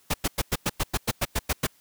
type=noise bursts; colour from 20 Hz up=pink; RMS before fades=-24 dBFS; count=12; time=0.1-1.67 s; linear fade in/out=10 ms; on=41 ms; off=98 ms; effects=white hiss -61 dBFS RMS until 1.8 s